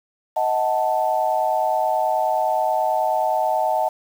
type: chord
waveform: sine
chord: D# diminished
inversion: none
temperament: equal with one note detuned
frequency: 630.6 / 740 / 880 Hz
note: D#5 / F#5 / A5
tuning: +23 / 0 / 0 cents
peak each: -22 dBFS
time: 0.36-3.89 s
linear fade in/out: 10 ms
effects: 7-bit